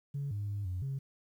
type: tone with pitch steps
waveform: sine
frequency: 141.1 / 102.5 / 101.6 / 90.9 / 136 Hz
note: C#3 / G#2 / G#2 / F#2 / C#3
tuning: +31 / -22 / -38 / -30 / -33 cents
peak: -32 dBFS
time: 0.14-0.99 s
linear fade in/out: 10 ms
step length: 170 ms
effects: tanh soft clip ceiling -30 dBFS + 11-bit